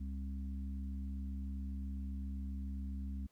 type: harmonic tone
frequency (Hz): 67.5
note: C#2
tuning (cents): -45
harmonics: 1 / 3 / 4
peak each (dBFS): -39 / -46 / -53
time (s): 0-3.27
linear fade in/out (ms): 10
effects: pink hiss -75 dBFS RMS until 3.31 s